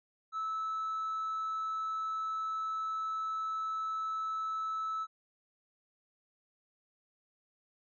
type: tone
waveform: triangle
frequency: 1306 Hz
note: E6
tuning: 17 cents flat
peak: -30 dBFS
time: 0.32-5.07 s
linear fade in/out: 50 ms
effects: tanh soft clip ceiling -29 dBFS + resampled to 16000 Hz